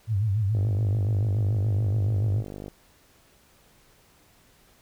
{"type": "tone with vibrato", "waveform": "sine", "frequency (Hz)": 103.83, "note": "G#2", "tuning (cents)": 0, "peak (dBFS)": -21, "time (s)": [0.07, 2.44], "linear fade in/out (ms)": 50, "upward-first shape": "sine", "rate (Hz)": 7, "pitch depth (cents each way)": 140}
{"type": "click train", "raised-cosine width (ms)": 2, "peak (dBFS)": -24, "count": 108, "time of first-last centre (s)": [0.55, 2.681], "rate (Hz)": 50.2}
{"effects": ["pink hiss -59 dBFS RMS until 4.81 s"]}